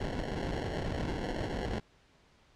pink noise with sample-and-hold, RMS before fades -35 dBFS, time 0-1.8 s, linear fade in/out 10 ms, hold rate 1225 Hz, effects pink hiss -64 dBFS RMS until 2.55 s + low-pass 5000 Hz 12 dB/octave

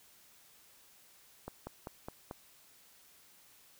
slowing click train, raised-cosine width 1 ms, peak -27 dBFS, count 5, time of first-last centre 1.48-2.311 s, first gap 190 ms, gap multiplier 1.06, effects white hiss -62 dBFS RMS until 3.79 s

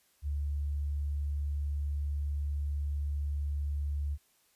sine tone, 72.3 Hz, D2, 27 cents flat, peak -30 dBFS, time 0.22-4.18 s, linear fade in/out 50 ms, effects white hiss -69 dBFS RMS until 4.55 s + resampled to 32000 Hz

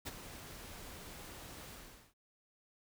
pink noise with ADSR envelope, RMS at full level -40 dBFS, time 0.05-2.14 s, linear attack 21 ms, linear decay 30 ms, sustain -10 dB, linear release 440 ms, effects none

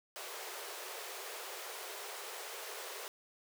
pink high-pass noise, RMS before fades -45 dBFS, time 0.16-3.08 s, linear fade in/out 0 ms, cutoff 370 Hz, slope 96 dB/octave, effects none

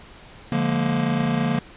square chord, Bb dominant seventh, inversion first, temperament just, 145.68 / 174.81 / 209.8 / 233.1 Hz, D3 / F3 / Ab3 / Bb3, -14 / +2 / +18 / 0 cents, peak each -26 / -27 / -30 / -24 dBFS, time 0.52-1.59 s, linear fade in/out 2 ms, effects pink hiss -45 dBFS RMS until 1.76 s + resampled to 8000 Hz

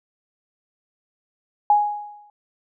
sine tone with exponential decay, 830.6 Hz, G#5, in tune, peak -10 dBFS, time 1.7-2.3 s, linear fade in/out 2 ms, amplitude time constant 130 ms, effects none

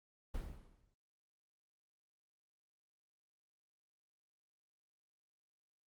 brown noise with exponential decay, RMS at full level -39 dBFS, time 0.34-0.94 s, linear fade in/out 5 ms, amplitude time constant 130 ms, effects noise-tail reverb RT60 0.2 s tail -23 dB re dry + Opus 32 kbps

